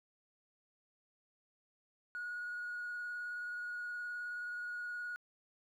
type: tone with vibrato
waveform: triangle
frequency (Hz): 1450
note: F#6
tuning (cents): -35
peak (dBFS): -36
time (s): 2.15-5.16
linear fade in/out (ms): 0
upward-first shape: square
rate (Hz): 19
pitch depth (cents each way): 11
effects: tanh soft clip ceiling -36 dBFS